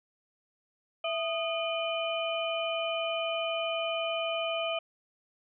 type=tone cluster; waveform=sine; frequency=662 / 1242 / 2430 / 3029 Hz; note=E5 / D#6 / D#7 / F#7; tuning=+7 / -3 / -42 / +40 cents; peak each=-31 / -38 / -37 / -36 dBFS; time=1.04-4.79 s; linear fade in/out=5 ms; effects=none